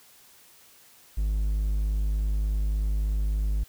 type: tone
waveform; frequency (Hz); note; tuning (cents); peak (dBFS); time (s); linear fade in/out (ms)
triangle; 51.7; G#1; -7; -21; 1.17-3.64; 10
effects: white hiss -55 dBFS RMS until 3.68 s